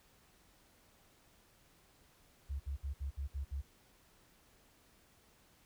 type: tone bursts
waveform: sine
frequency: 69.3 Hz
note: C#2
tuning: in tune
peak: -36 dBFS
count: 7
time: 2.49-3.62 s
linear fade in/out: 20 ms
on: 110 ms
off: 60 ms
effects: pink hiss -67 dBFS RMS until 5.65 s